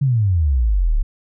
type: exponential sweep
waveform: sine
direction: down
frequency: 144.5 to 32.7 Hz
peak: -13 dBFS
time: 0.01-1.03 s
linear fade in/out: 10 ms
effects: none